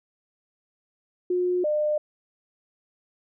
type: tone pair in turn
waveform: sine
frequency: 359.8 / 602.5 Hz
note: F#4 / D5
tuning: -48 / +44 cents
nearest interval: major sixth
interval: 892 cents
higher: second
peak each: -21 dBFS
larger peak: neither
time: 1.3-1.64 / 1.64-1.98 s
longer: neither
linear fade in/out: 5 ms
effects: none